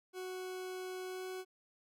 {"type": "tone with pitch glide", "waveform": "40% pulse", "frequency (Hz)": [370, 372.1], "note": ["F#4", "F#4"], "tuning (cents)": [0, 10], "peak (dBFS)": -40, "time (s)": [0.13, 1.45], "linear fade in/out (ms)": 50, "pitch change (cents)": 10, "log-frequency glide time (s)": [1.05, 1.27], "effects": []}